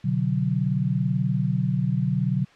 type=chord; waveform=sine; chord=B minor; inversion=none; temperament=equal with one note detuned; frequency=126.28 / 146.83 / 185 Hz; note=B2 / D3 / F#3; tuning=+39 / 0 / 0 cents; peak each=-25 dBFS; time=0.04-2.45 s; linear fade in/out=10 ms; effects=white hiss -53 dBFS RMS until 2.55 s + low-pass 3000 Hz 12 dB/octave